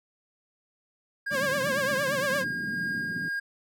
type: tone with tremolo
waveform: triangle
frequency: 1622 Hz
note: G#6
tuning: 41 cents flat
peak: -26 dBFS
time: 1.26-3.4 s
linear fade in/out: 10 ms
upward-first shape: sine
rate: 2 Hz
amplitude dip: 25%
type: tone with vibrato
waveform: sawtooth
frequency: 550 Hz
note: C#5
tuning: 14 cents flat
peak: -23 dBFS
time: 1.3-2.45 s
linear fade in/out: 50 ms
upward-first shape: triangle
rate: 8.7 Hz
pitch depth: 140 cents each way
type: band-pass noise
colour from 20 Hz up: pink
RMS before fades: -38 dBFS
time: 1.31-3.29 s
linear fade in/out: 10 ms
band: 150 to 270 Hz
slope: 24 dB/octave
effects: none